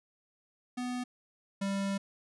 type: tone pair in turn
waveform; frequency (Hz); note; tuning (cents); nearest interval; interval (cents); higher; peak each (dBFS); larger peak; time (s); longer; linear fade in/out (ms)
square; 248.1 / 196.92; B3 / G3; +8 / +8; major third; 400; first; -34 / -31; second; 0.77-1.04 / 1.61-1.98; second; 10
effects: resampled to 24000 Hz